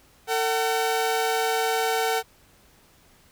sawtooth tone pair together, 450 / 756.8 Hz, A4 / F#5, +39 / +39 cents, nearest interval major sixth, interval 900 cents, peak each -21 dBFS, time 0.27-2.23 s, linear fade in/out 50 ms, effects pink hiss -57 dBFS RMS until 3.31 s

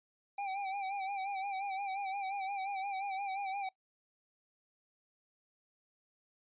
square tone with vibrato, 784 Hz, G5, in tune, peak -36 dBFS, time 0.38-3.69 s, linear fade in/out 5 ms, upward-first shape sine, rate 5.7 Hz, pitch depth 62 cents each way, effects noise-tail reverb RT60 0.1 s tail -21 dB re dry + resampled to 8000 Hz

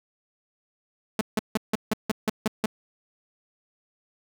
sawtooth tone bursts, 216.5 Hz, A3, 28 cents flat, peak -17 dBFS, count 9, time 1.19-2.659 s, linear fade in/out 2 ms, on 21 ms, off 160 ms, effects none

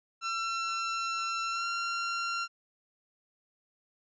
sawtooth tone with pitch glide, 1349 to 1375.8 Hz, E6 to F6, +40 to -26 cents, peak -27 dBFS, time 0.21-2.48 s, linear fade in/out 50 ms, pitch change +34 cents, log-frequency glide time 1.5-1.66 s, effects resampled to 16000 Hz

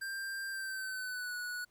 square tone with pitch glide, 1584 to 1469.4 Hz, G6 to F#6, +18 to -12 cents, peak -38 dBFS, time 0.01-1.65 s, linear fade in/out 10 ms, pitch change -130 cents, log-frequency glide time 0.5-1.35 s, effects pink hiss -73 dBFS RMS until 1.7 s

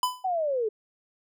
square tone with exponential decay, 1002 Hz, B5, 25 cents sharp, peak -20 dBFS, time 0.03-0.26 s, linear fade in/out 2 ms, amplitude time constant 49 ms
sine linear sweep, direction down, 770 to 413.7 Hz, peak -24 dBFS, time 0.24-0.69 s, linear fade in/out 10 ms
effects none

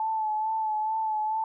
sine tone with vibrato, 870 Hz, A5, 20 cents flat, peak -25 dBFS, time 0-1.44 s, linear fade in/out 2 ms, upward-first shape sine, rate 2.3 Hz, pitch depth 30 cents each way, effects none

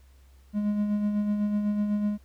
triangle tone with tremolo, 207.7 Hz, G#3, in tune, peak -20 dBFS, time 0.53-2.18 s, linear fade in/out 50 ms, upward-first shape sine, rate 8 Hz, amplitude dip 40%, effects added 66 Hz sine -52 dBFS peak until 2.24 s + pink hiss -65 dBFS RMS until 2.24 s

